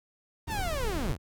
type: linear sweep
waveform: sawtooth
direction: down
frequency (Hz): 941 to 51.91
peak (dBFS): -28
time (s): 0.47-1.18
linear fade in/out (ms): 50
type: noise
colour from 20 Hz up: brown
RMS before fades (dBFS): -33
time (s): 0.47-1.13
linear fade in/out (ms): 10
effects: none